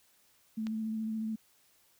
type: tone with vibrato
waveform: sine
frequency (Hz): 220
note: A3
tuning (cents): 0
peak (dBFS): -32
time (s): 0.57-1.36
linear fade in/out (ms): 10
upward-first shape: triangle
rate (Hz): 14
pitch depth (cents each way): 25
type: click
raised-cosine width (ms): 0.2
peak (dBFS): -27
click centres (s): 0.669
effects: white hiss -67 dBFS RMS until 1.99 s